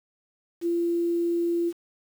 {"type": "tone with quantisation", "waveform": "sine", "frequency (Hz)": 341.7, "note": "F4", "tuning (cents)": -38, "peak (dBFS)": -22, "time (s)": [0.61, 1.73], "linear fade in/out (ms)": 50, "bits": 8, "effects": []}